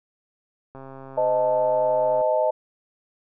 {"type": "click train", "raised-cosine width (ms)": 1, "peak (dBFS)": -27, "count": 197, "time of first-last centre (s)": [0.75, 2.213], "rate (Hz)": 134}
{"type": "chord", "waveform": "sine", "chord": "A diminished", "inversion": "first", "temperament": "equal with one note detuned", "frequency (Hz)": [511.9, 622.3, 880], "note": ["C5", "Eb5", "A5"], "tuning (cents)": [-38, 0, 0], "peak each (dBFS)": [-25, -20, -25], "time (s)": [1.17, 2.51], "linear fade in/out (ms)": 10}
{"effects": []}